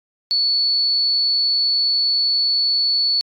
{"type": "tone", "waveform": "sine", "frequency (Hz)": 4435, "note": "C#8", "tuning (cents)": 0, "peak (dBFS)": -15, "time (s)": [0.31, 3.21], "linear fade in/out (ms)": 0, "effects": ["AAC 48 kbps"]}